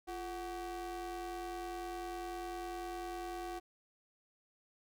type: ring-modulated tone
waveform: square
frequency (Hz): 196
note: G3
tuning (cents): 0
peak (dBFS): -38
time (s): 0.07-3.6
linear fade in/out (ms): 20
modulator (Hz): 543
effects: none